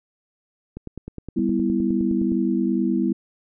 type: click train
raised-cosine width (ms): 3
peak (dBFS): -20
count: 16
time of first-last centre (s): 0.77-2.32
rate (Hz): 9.68
type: chord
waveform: sine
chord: E minor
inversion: first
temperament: just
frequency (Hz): 197.78 / 247.2 / 329.6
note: G3 / B3 / E4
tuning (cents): +16 / +2 / 0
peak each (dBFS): -23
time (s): 1.36-3.13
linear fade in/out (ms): 10
effects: none